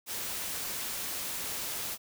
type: noise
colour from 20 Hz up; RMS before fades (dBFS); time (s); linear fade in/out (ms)
white; -36; 0.06-1.98; 50
effects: none